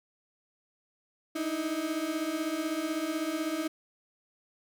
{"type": "beating tone pair", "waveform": "35% pulse", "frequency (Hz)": [304.8, 320.8], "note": ["D#4", "E4"], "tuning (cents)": [-36, -47], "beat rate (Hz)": 16, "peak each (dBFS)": [-33, -30], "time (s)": [1.35, 3.68], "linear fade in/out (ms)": 10, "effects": []}